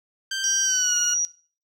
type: tone with pitch glide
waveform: 15% pulse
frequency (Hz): 1568 to 1437.9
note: G6 to F#6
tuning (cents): 0 to -50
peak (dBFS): -19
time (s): 0.31-1.14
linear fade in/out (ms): 5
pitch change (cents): -150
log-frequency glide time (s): 0.63-0.96
type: tone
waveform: sine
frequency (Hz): 5770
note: F#8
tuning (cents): -44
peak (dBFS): -20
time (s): 0.44-1.25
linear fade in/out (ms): 0
effects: noise-tail reverb RT60 0.4 s tail -19 dB re dry + low-pass 10000 Hz 12 dB/octave